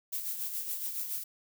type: noise with tremolo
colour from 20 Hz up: violet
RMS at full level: -34 dBFS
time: 0.12-1.24 s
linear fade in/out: 10 ms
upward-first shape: sine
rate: 7.1 Hz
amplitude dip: 50%
effects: none